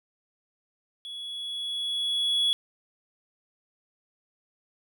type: tone with level ramp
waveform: triangle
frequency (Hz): 3375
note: G#7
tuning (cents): +27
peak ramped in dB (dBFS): -35 to -19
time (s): 1.05-2.53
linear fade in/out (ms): 0
effects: none